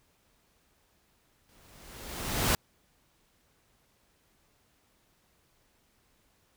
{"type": "noise with exponential growth", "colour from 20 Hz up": "pink", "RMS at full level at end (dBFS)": -24, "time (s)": [1.49, 2.55], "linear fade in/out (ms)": 1, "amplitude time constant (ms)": 230, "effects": ["pink hiss -69 dBFS RMS until 6.56 s"]}